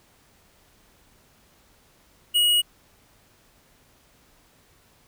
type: tone with hard clipping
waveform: triangle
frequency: 2898 Hz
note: F#7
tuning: 37 cents flat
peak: -18 dBFS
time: 2.34-2.62 s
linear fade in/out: 20 ms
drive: 17 dB
effects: pink hiss -59 dBFS RMS until 5.07 s